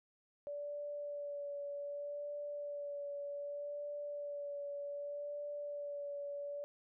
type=tone with vibrato; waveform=sine; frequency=577 Hz; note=D5; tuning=31 cents flat; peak=-40 dBFS; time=0.47-6.64 s; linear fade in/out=0 ms; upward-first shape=sine; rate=0.65 Hz; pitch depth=17 cents each way; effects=none